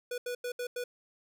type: tone bursts at uneven times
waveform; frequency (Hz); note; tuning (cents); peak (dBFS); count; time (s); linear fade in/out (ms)
square; 490; B4; -14; -34; 5; 0.11-0.18 / 0.26-0.35 / 0.44-0.52 / 0.59-0.67 / 0.76-0.84; 5
effects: none